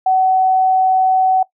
sine tone, 753 Hz, F#5, 30 cents sharp, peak -10 dBFS, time 0.06-1.43 s, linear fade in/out 5 ms, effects noise-tail reverb RT60 0.1 s tail -19 dB re dry

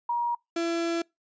sine / 35% pulse tone pair in turn, 951 / 336.2 Hz, A#5 / E4, +34 / +34 cents, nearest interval octave + tritone, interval 1800 cents, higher first, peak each -24 dBFS, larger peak neither, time 0.09-0.35 / 0.56-1.02 s, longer second, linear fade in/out 5 ms, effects noise-tail reverb RT60 0.2 s tail -26 dB re dry + resampled to 16000 Hz

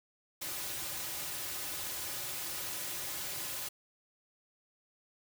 white noise with comb filter, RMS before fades -39 dBFS, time 0.41-3.69 s, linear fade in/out 10 ms, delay 4.4 ms, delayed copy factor -0.75, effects none

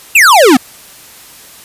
square exponential sweep, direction down, 2811 to 233.1 Hz, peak -3 dBFS, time 0.15-0.57 s, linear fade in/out 5 ms, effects white hiss -36 dBFS RMS until 1.64 s + resampled to 32000 Hz

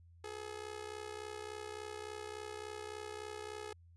sawtooth tone with amplitude modulation, 424.1 Hz, G#4, 36 cents sharp, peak -36 dBFS, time 0.24-3.73 s, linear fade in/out 5 ms, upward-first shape sine, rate 63.5 Hz, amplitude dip 80%, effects added 85 Hz sine -58 dBFS peak until 3.96 s + resampled to 24000 Hz

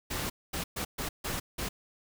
pink noise bursts at uneven times, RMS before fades -34 dBFS, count 6, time 0.1-0.3 / 0.53-0.64 / 0.76-0.85 / 0.98-1.09 / 1.24-1.4 / 1.58-1.69 s, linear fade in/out 10 ms, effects none

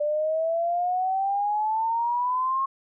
sine exponential sweep, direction up, 587.3 to 1085 Hz, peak -22 dBFS, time 0-2.66 s, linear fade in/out 10 ms, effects none

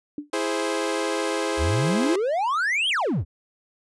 sine tone with exponential decay, 293.7 Hz, D4, in tune, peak -24 dBFS, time 0.18-0.3 s, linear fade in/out 2 ms, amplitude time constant 25 ms
sawtooth chord, E augmented, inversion none, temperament equal, 329.6 / 415.3 / 523.3 Hz, E4 / G#4 / B#4, 0 / 0 / 0 cents, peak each -24 dBFS, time 0.33-2.16 s, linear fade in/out 5 ms
triangle exponential two-way sweep, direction up then down, 65.41 to 3322 to 65.41 Hz, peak -19 dBFS, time 1.57-3.25 s, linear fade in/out 50 ms, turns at 2.89 s
effects resampled to 24000 Hz

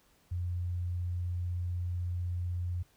sine tone, 88.4 Hz, F2, 22 cents sharp, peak -31 dBFS, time 0.31-2.83 s, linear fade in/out 10 ms, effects pink hiss -67 dBFS RMS until 2.96 s

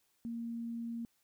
sine tone, 232.5 Hz, A#3, 4 cents flat, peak -37 dBFS, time 0.25-1.05 s, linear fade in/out 0 ms, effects white hiss -75 dBFS RMS until 1.23 s

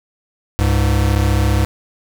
square tone pair together, 68.1 / 102.59 Hz, C#2 / G#2, -30 / -21 cents, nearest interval perfect fifth, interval 709 cents, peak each -16 dBFS, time 0.59-1.65 s, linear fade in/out 0 ms, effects none

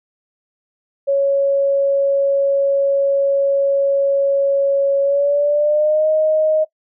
sine tone with pitch glide, 555 to 623 Hz, C#5 to D#5, +2 to +2 cents, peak -12 dBFS, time 1.07-6.65 s, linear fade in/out 20 ms, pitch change +200 cents, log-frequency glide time 5.02-6.08 s, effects noise-tail reverb RT60 0.1 s tail -19 dB re dry

